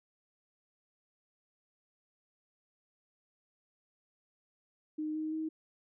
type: tone with pitch steps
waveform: sine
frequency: 307.7 / 311.8 / 316 Hz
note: D#4 / D#4 / D#4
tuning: -19 / +4 / +27 cents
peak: -33 dBFS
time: 4.98-5.49 s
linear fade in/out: 10 ms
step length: 170 ms
effects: none